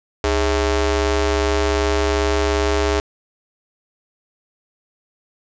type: ring-modulated tone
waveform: sawtooth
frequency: 239.4 Hz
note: A#3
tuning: 46 cents sharp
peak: -9 dBFS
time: 0.24-3 s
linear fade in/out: 2 ms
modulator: 171 Hz
effects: resampled to 16000 Hz + 7-bit